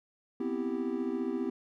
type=chord; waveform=triangle; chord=C major seventh; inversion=third; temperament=equal; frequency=246.9 / 261.6 / 329.6 / 392 Hz; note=B3 / C4 / E4 / G4; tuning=0 / 0 / 0 / 0 cents; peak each=-34 dBFS; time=0.4-1.5 s; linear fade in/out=5 ms; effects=none